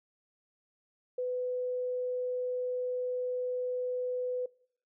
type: tone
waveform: sine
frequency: 500 Hz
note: B4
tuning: 21 cents sharp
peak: -30 dBFS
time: 1.18-4.46 s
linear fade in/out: 5 ms
effects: noise-tail reverb RT60 0.6 s tail -23 dB re dry